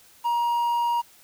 triangle tone with quantisation, 947 Hz, A#5, 27 cents sharp, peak -19 dBFS, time 0.24-1.02 s, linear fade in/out 20 ms, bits 8, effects white hiss -54 dBFS RMS until 1.23 s

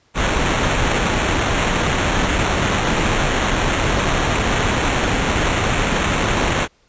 pink noise with sample-and-hold, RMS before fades -18 dBFS, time 0.14-6.68 s, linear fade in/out 50 ms, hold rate 4900 Hz, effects pink hiss -58 dBFS RMS until 6.88 s + resampled to 16000 Hz

